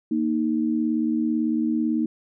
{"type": "tone pair together", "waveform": "sine", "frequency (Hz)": [233.1, 311.1], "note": ["A#3", "D#4"], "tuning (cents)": [0, 0], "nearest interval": "perfect fourth", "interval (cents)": 500, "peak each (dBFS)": -23, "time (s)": [0.11, 2.06], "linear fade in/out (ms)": 5, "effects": []}